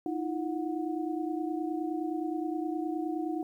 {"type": "tone cluster", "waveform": "sine", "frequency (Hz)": [311.6, 341.2, 732], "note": ["D#4", "F4", "F#5"], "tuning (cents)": [3, -40, -19], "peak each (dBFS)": [-32, -35, -39], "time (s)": [0.06, 3.43], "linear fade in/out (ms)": 2, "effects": ["11-bit"]}